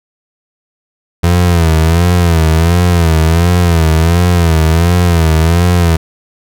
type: tone with vibrato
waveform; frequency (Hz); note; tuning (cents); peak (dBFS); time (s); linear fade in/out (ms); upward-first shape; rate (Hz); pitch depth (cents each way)
30% pulse; 84; E2; +33; -4; 1.23-5.97; 10; sine; 1.4; 100
effects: none

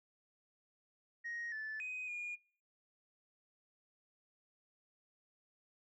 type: tone with pitch steps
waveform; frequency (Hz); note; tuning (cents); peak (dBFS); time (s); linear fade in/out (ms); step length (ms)
sine; 1875 / 1747 / 2507 / 2432; A#6 / A6 / D#7 / D#7; +10 / -13 / +12 / -40; -39; 1.24-2.36; 20; 280
effects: noise-tail reverb RT60 0.4 s tail -21 dB re dry + tanh soft clip ceiling -37 dBFS

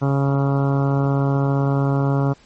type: harmonic tone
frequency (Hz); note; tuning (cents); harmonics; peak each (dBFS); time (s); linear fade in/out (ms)
138.59; C#3; 0; 1 / 2 / 3 / 4 / 5 / 6 / 7 / 8 / 9 / 10; -17 / -23 / -27 / -29 / -31 / -33 / -34 / -35 / -36 / -37; 0.01-2.34; 20
effects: pink hiss -52 dBFS RMS until 2.45 s + MP3 32 kbps

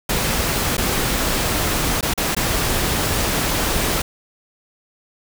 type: noise with dropouts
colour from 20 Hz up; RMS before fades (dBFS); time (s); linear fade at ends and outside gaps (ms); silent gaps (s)
pink; -20; 0.09-4.02; 5; 0.769-0.779 / 2.01-2.027 / 2.138-2.176 / 2.349-2.365
effects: none

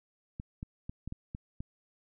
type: clicks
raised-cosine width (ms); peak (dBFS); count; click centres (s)
5; -26; 7; 0.399 / 0.629 / 0.895 / 1.076 / 1.124 / 1.349 / 1.605
effects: none

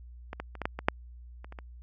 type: clicks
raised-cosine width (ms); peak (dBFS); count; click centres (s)
0.5; -22 / -20 / -29 / -18 / -13 / -20 / -6 / -30 / -30 / -27; 10; 0.331 / 0.4 / 0.553 / 0.617 / 0.655 / 0.79 / 0.885 / 1.445 / 1.524 / 1.588
effects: added 60 Hz sine -45 dBFS peak until 1.82 s

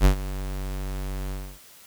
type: tone with ADSR envelope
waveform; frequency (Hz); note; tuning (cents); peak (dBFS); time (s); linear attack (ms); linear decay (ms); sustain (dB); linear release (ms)
square; 47.89; G1; -40; -12; 0-1.59; 53; 96; -17; 280
effects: white hiss -50 dBFS RMS until 1.86 s

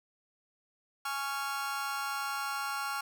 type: chord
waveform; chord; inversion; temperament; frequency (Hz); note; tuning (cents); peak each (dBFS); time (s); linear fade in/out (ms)
40% pulse; Db major; second; just; 831.5 / 1108.7 / 1385.9; Ab5 / Db6 / F6; +2 / 0 / -14; -38 / -38 / -35; 1.05-3.01; 5
effects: none

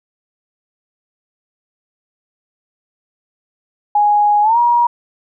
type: tone with pitch glide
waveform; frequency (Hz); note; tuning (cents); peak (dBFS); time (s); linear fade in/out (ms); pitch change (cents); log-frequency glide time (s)
sine; 830 to 953.4; G#5 to A#5; -1 to +39; -9; 3.95-4.87; 5; +240; 4.42-4.58
effects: none

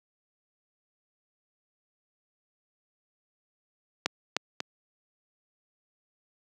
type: clicks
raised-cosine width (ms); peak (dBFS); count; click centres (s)
0.2; -7 / -7 / -13; 3; 4.06 / 4.366 / 4.604
effects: high-pass 200 Hz 12 dB/octave

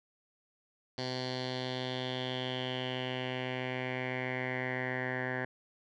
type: tone with low-pass filter sweep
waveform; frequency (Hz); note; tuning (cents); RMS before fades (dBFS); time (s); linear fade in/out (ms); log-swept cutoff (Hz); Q
10% pulse; 127.7; C3; -42; -36; 0.98-5.45; 2; 4500 to 1700; 4.9
effects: none

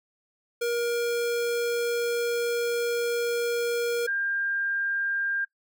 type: tone pair in turn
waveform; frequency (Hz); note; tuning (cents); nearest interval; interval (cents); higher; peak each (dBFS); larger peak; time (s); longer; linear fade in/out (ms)
square / sine; 473.6 / 1599.9; A#4 / G6; +27 / +35; octave + major sixth; 2108; second; -25; neither; 0.61-4.07 / 4.07-5.45; first; 10
effects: noise-tail reverb RT60 0.1 s tail -19 dB re dry

